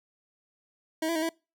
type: tone with pitch steps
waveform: 25% pulse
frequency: 318.5 / 334.1 / 315.5 / 328.8 Hz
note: D#4 / E4 / D#4 / E4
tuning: +41 / +23 / +24 / -4 cents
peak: -23 dBFS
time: 1.02-1.292 s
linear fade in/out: 5 ms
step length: 68 ms
effects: noise-tail reverb RT60 0.3 s tail -26 dB re dry